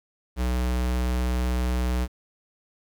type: tone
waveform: square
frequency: 61.9 Hz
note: B1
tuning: 5 cents sharp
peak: -23 dBFS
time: 0.36-2.08 s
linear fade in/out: 50 ms
effects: 9-bit